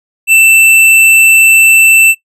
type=tone; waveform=square; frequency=2666 Hz; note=E7; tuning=19 cents sharp; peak=-3 dBFS; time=0.27-2.15 s; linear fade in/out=50 ms; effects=noise-tail reverb RT60 0.1 s tail -20 dB re dry + resampled to 32000 Hz